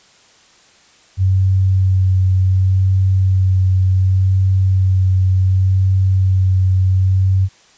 sine tone with vibrato, 94.3 Hz, F#2, 33 cents sharp, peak -10 dBFS, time 1.17-7.49 s, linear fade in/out 50 ms, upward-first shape sine, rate 0.68 Hz, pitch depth 14 cents each way, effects white hiss -49 dBFS RMS until 7.77 s + resampled to 16000 Hz

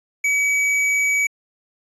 sine tone with tanh clipping, 2276 Hz, C#7, 45 cents sharp, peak -18 dBFS, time 0.24-1.27 s, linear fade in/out 5 ms, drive 13 dB, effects resampled to 24000 Hz

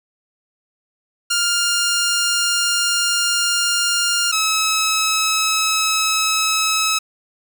10% pulse tone pair in turn, 1403 / 1290.7 Hz, F6 / E6, +8 / -37 cents, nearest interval minor second, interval 145 cents, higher first, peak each -8 dBFS, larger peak neither, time 1.3-4.32 / 4.32-6.99 s, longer first, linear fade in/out 10 ms, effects none

